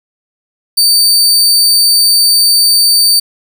sawtooth tone, 4597 Hz, D8, 38 cents flat, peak -3 dBFS, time 0.77-3.2 s, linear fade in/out 10 ms, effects none

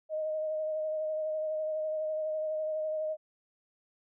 sine tone with vibrato, 622.3 Hz, D#5, in tune, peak -30 dBFS, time 0.09-3.17 s, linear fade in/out 50 ms, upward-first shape sine, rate 12 Hz, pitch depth 19 cents each way, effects none

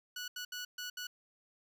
15% pulse tone bursts at uneven times, 1473 Hz, F#6, 8 cents flat, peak -33 dBFS, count 5, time 0.16-0.28 / 0.36-0.45 / 0.52-0.65 / 0.78-0.9 / 0.97-1.07 s, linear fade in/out 5 ms, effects none

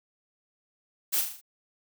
blue noise with echo, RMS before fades -26 dBFS, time 1.12-1.22 s, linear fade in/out 20 ms, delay 39 ms, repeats 5, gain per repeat -5 dB, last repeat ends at 1.415 s, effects none

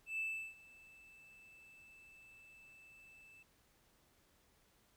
triangle tone with ADSR envelope, 2637 Hz, E7, in tune, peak -33 dBFS, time 0.06-3.43 s, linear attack 130 ms, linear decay 350 ms, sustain -24 dB, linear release 7 ms, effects tanh soft clip ceiling -33 dBFS + pink hiss -72 dBFS RMS until 4.96 s

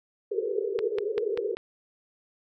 pink band-pass noise, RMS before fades -29 dBFS, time 0.31-1.55 s, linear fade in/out 10 ms, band 390 to 480 Hz, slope 96 dB/octave
click train, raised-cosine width 0.3 ms, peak -19 dBFS, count 5, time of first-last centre 0.79-1.57 s, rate 5.13 Hz
effects none

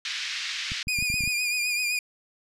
pink band-pass noise, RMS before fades -32 dBFS, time 0.05-0.83 s, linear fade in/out 2 ms, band 1900 to 5400 Hz, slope 24 dB/octave
clicks, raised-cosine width 5 ms, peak -23 dBFS, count 9, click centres 0.719 / 0.872 / 0.988 / 1.025 / 1.101 / 1.141 / 1.207 / 1.238 / 1.276 s
sawtooth tone with vibrato, 2444 Hz, D#7, 32 cents flat, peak -21 dBFS, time 0.88-1.99 s, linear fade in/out 2 ms, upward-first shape triangle, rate 7.8 Hz, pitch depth 53 cents each way
effects low-pass 12000 Hz 12 dB/octave

